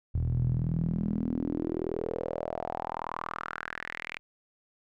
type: tone with band-pass filter sweep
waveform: sawtooth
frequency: 40.83 Hz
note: E1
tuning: 16 cents flat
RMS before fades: -32 dBFS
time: 0.14-4.19 s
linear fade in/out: 0 ms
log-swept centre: 97 to 2400 Hz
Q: 4.8
effects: none